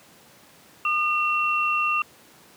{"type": "tone pair together", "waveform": "sine", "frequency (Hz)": [1213, 2721], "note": ["D#6", "F7"], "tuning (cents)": [-44, -46], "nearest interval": "octave + major second", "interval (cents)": 1398, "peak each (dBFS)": -23, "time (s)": [0.85, 2.02], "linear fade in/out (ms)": 2, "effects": ["pink hiss -52 dBFS RMS until 2.56 s", "high-pass 150 Hz 12 dB/octave"]}